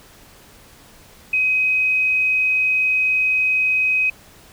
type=tone; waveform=sine; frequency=2524 Hz; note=D#7; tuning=24 cents sharp; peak=-15 dBFS; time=1.33-4.1 s; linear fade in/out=5 ms; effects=pink hiss -47 dBFS RMS until 4.52 s